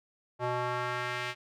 square tone with band-pass filter sweep, 123.47 Hz, B2, in tune, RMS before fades -33 dBFS, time 0.39-1.35 s, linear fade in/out 50 ms, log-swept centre 780 to 2400 Hz, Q 1.3, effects none

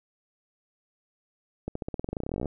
accelerating click train, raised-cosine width 2 ms, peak -18 dBFS, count 23, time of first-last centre 1.68-2.457 s, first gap 74 ms, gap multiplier 0.92, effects none

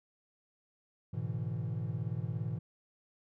triangle chord, E dominant seventh, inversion first, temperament equal with one note detuned, 106.44 / 123.47 / 146.83 / 164.81 Hz, G#2 / B2 / D3 / E3, +43 / 0 / 0 / 0 cents, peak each -36 / -36 / -40 / -38 dBFS, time 1.13-2.59 s, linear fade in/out 10 ms, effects none

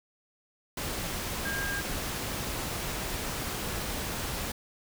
sine tone in noise, 1612 Hz, G6, 48 cents sharp, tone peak -32 dBFS, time 1.45-1.81 s, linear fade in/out 5 ms, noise pink, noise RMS -34 dBFS, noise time 0.77-4.52 s, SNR -1 dB, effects none

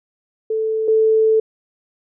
sine tone pair in turn, 440 / 440 Hz, A4 / A4, 0 / 0 cents, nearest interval unison, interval 0 cents, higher neither, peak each -17 / -11 dBFS, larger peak second, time 0.5-0.88 / 0.88-1.4 s, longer second, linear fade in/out 5 ms, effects none

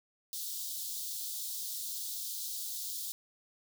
white high-pass noise, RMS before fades -39 dBFS, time 0.33-3.12 s, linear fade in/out 0 ms, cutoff 3500 Hz, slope 48 dB/octave, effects none

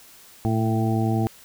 harmonic tone with a mistuned harmonic, 111.3 Hz, A2, 20 cents sharp, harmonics 1 / 2 / 3 / 4 / 6 / 7, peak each -22 / -25 / -27 / -34 / -34 / -30 dBFS, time 0.45-1.27 s, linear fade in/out 0 ms, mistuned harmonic 1, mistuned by +26 cents, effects white hiss -49 dBFS RMS until 1.44 s

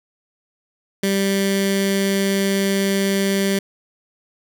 15% pulse tone with notch filter, 196 Hz, G3, in tune, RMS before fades -19 dBFS, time 1.03-3.59 s, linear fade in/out 5 ms, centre 830 Hz, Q 0.77, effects none

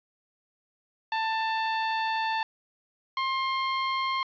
sawtooth tone pair in turn, 888 / 1061.8 Hz, A5 / C6, +16 / +25 cents, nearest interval minor third, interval 309 cents, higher second, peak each -22 dBFS, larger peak neither, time 1.12-2.43 / 3.17-4.23 s, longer first, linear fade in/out 2 ms, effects resampled to 11025 Hz + 9-bit

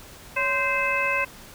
harmonic tone with a mistuned harmonic, 519 Hz, C5, 14 cents flat, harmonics 1 / 2 / 3 / 4 / 5, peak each -30 / -28 / -29 / -28 / -25 dBFS, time 0.36-1.25 s, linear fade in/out 10 ms, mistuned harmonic 1, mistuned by +130 cents, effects pink hiss -45 dBFS RMS until 1.54 s

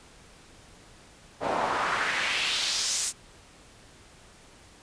pink noise with band-pass filter sweep, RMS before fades -28 dBFS, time 1.4-3.13 s, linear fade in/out 50 ms, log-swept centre 630 to 8300 Hz, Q 1.9, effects pink hiss -53 dBFS RMS until 4.82 s + resampled to 22050 Hz

